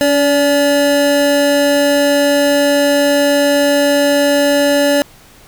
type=tone pair together; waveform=square; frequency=282.9 / 575.5 Hz; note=C#4 / D5; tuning=+35 / -35 cents; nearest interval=octave; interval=1230 cents; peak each=-15 / -12 dBFS; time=0.01-5.02 s; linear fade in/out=0 ms; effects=pink hiss -43 dBFS RMS until 5.47 s